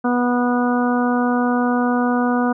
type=harmonic tone; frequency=244.9 Hz; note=B3; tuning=14 cents flat; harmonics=1 / 2 / 3 / 4 / 5 / 6; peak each=-17 / -24 / -24 / -27 / -27 / -28 dBFS; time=0.04-2.53 s; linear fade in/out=10 ms; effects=none